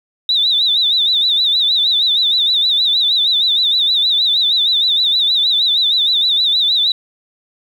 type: tone with vibrato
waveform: sine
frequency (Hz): 3729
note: A#7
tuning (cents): 0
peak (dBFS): -11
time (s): 0.29-6.92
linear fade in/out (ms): 2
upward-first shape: sine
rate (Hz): 6.4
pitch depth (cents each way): 120
effects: 7-bit